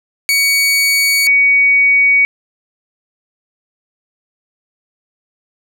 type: tone pair in turn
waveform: sawtooth / sine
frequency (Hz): 2250 / 2250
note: C#7 / C#7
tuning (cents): +25 / +25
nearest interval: unison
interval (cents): 0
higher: neither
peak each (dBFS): -7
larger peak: neither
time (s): 0.29-1.27 / 1.27-2.25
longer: neither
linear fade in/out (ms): 0
effects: none